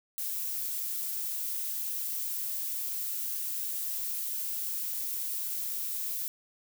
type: noise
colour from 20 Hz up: violet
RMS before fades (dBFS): -34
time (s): 0.18-6.28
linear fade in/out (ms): 0
effects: none